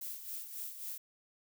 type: noise with tremolo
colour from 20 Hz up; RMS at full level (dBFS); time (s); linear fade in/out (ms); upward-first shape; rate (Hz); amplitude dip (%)
violet; -41; 0.01-0.98; 5; sine; 3.7; 60
effects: none